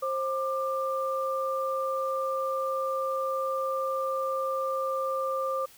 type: tone pair together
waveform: sine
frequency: 530.5 / 1190 Hz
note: C5 / D6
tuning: +24 / +22 cents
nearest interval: octave + major second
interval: 1398 cents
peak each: -29 / -30 dBFS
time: 0.02-5.66 s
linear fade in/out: 10 ms
effects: white hiss -54 dBFS RMS until 5.77 s